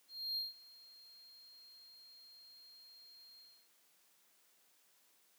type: tone with ADSR envelope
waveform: triangle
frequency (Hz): 4217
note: C8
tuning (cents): +13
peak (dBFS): -34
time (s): 0.08-3.69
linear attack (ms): 290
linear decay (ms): 160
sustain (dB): -22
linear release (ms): 290
effects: white hiss -71 dBFS RMS until 5.38 s + high-pass 200 Hz 12 dB/octave